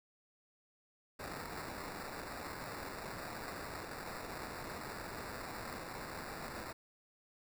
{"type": "noise with sample-and-hold", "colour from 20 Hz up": "blue", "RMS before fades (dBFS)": -45, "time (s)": [1.19, 6.73], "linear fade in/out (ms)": 10, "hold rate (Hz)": 3150, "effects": []}